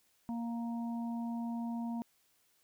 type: harmonic tone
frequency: 233.4 Hz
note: A#3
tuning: 2 cents sharp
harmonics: 1 / 3 / 4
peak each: -35 / -48 / -48 dBFS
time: 0.29-2.02 s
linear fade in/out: 0 ms
effects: white hiss -72 dBFS RMS until 2.63 s